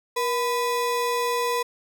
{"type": "ring-modulated tone", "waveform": "square", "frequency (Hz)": 740, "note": "F#5", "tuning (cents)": 0, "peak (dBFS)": -20, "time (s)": [0.16, 1.63], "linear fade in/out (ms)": 10, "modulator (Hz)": 262, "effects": []}